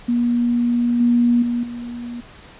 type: tone with level steps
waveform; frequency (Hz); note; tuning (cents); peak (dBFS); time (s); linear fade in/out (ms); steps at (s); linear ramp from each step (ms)
sine; 239.4; A#3; +46; -15 / -12 / -18 / -27; 0.08-2.21; 10; 1 / 1.42 / 1.63; 5
effects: pink hiss -43 dBFS RMS until 2.59 s + resampled to 8000 Hz